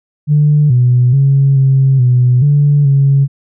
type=tone with pitch steps; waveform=sine; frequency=148.6 / 123.9 / 137.7 / 134.6 / 124.5 / 144.9 / 138.5 Hz; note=D3 / B2 / C#3 / C3 / B2 / D3 / C#3; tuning=+21 / +6 / -11 / +49 / +14 / -23 / -1 cents; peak=-5 dBFS; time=0.27-3.28 s; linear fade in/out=50 ms; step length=430 ms; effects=tanh soft clip ceiling -1 dBFS